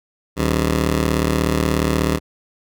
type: ring-modulated tone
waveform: 15% pulse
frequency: 115.2 Hz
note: A#2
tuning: 20 cents flat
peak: -7 dBFS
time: 0.36-2.2 s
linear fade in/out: 50 ms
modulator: 39.3 Hz
effects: none